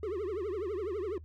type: tone with vibrato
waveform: triangle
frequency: 394.8 Hz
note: G4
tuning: 12 cents sharp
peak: -30 dBFS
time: 0.03-1.18 s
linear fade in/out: 2 ms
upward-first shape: triangle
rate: 12 Hz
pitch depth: 260 cents each way
effects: noise-tail reverb RT60 0.1 s tail -19 dB re dry + added 79 Hz sine -46 dBFS peak until 1.24 s